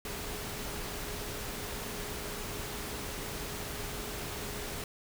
sine tone in noise, 415.3 Hz, G#4, in tune, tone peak -47 dBFS, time 0.05-4.84 s, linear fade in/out 2 ms, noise pink, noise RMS -39 dBFS, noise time 0.05-4.84 s, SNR -11 dB, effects none

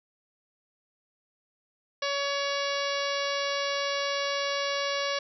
harmonic tone, 563 Hz, C#5, 27 cents sharp, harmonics 1 / 2 / 3 / 4 / 5 / 6 / 7 / 8 / 9 / 10, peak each -31 / -34 / -36 / -37 / -38 / -39 / -39 / -40 / -41 / -41 dBFS, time 2.02-5.19 s, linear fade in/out 5 ms, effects none

